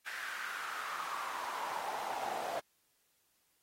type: noise with high-pass filter sweep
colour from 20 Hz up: brown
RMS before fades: -40 dBFS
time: 0.06-2.6 s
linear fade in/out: 5 ms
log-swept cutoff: 1700 to 660 Hz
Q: 4.5
effects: white hiss -75 dBFS RMS until 3.62 s + AAC 48 kbps